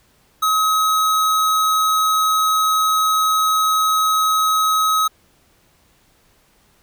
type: tone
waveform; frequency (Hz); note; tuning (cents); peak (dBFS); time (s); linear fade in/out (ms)
square; 1274; D#6; +41; -15; 0.42-5.08; 10
effects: pink hiss -57 dBFS RMS until 6.82 s